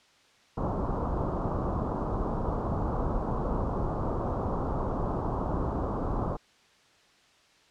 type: low-pass noise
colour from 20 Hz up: pink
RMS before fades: -30 dBFS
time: 0.57-6.37 s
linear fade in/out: 10 ms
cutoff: 1200 Hz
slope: 48 dB/octave
effects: white hiss -61 dBFS RMS until 7.7 s + low-pass 5000 Hz 12 dB/octave